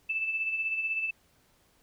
sine tone with tremolo, 2637 Hz, E7, in tune, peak -26 dBFS, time 0.09-1.11 s, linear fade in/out 10 ms, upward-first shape sine, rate 16 Hz, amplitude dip 50%, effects pink hiss -66 dBFS RMS until 1.82 s

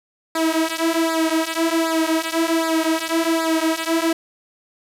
sawtooth tone with flanger, 325.4 Hz, E4, 22 cents flat, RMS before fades -20 dBFS, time 0.35-4.13 s, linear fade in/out 5 ms, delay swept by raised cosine 0.33 to 6.33 ms, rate 1.3 Hz, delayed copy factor -0.9, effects resampled to 32000 Hz + 7-bit

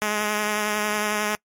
5% pulse tone with vibrato, 210.6 Hz, G#3, 24 cents sharp, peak -11 dBFS, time 0.02-1.35 s, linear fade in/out 0 ms, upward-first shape triangle, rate 11 Hz, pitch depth 23 cents each way, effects noise-tail reverb RT60 0.1 s tail -25 dB re dry + MP3 64 kbps

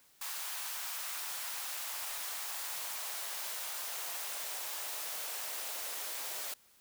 white noise with high-pass filter sweep, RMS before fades -40 dBFS, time 0.21-6.54 s, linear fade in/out 5 ms, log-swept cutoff 1000 to 520 Hz, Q 1.4, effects white hiss -65 dBFS RMS until 6.8 s

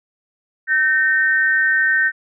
sine tone pair together, 1541.4 / 1833 Hz, G6 / A#6, -30 / -30 cents, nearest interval minor third, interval 300 cents, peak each -16 dBFS, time 0.67-2.12 s, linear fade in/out 50 ms, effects none

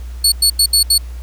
25% pulse tone bursts at uneven times, 4413 Hz, C#8, 9 cents flat, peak -4 dBFS, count 5, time 0.24-0.32 / 0.42-0.5 / 0.59-0.66 / 0.73-0.83 / 0.9-0.98 s, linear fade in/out 5 ms, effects added 60 Hz sine -25 dBFS peak until 1.22 s + pink hiss -45 dBFS RMS until 1.22 s

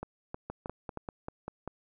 two click trains, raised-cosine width 1 ms, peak -23 / -23 dBFS, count 4 / 7, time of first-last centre 0.03-0.973 / 0.5-1.676 s, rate 3.18 / 5.1 Hz, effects none

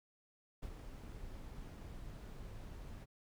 brown noise with ADSR envelope, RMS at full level -44 dBFS, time 0.62-3.06 s, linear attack 12 ms, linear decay 64 ms, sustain -5 dB, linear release 34 ms, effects none

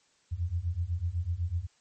sine beating tone pair, 82.41 / 90.41 Hz, E2 / F#2, 0 / -40 cents, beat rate 8 Hz, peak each -32 / -31 dBFS, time 0.31-1.67 s, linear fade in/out 20 ms, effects white hiss -67 dBFS RMS until 1.8 s + MP3 32 kbps

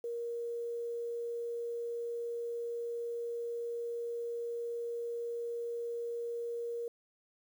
sine tone with quantisation, 470.6 Hz, A#4, 16 cents sharp, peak -35 dBFS, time 0.04-6.88 s, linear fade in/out 2 ms, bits 10, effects none

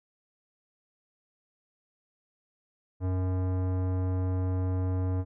sine tone with tanh clipping, 92.5 Hz, F#2, in tune, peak -28 dBFS, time 3-5.25 s, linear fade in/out 50 ms, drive 18 dB, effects none

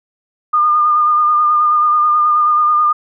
sine tone with vibrato, 1213 Hz, D#6, 44 cents flat, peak -9 dBFS, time 0.53-2.93 s, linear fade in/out 10 ms, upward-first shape sine, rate 9.3 Hz, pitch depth 24 cents each way, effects none

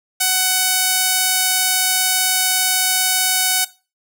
sawtooth tone with band-pass filter, 747 Hz, F#5, 16 cents sharp, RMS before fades -17 dBFS, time 0.2-3.65 s, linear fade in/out 10 ms, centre 11000 Hz, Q 0.61, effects noise-tail reverb RT60 0.3 s tail -18 dB re dry

